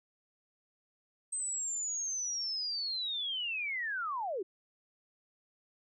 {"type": "linear sweep", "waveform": "sine", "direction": "down", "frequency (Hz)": [8300, 340], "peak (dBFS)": -33, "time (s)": [1.32, 4.43], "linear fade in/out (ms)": 10, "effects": []}